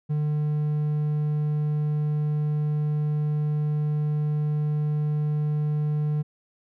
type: tone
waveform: triangle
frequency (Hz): 150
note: D3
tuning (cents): +37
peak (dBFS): -20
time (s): 0.09-6.23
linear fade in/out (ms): 20
effects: none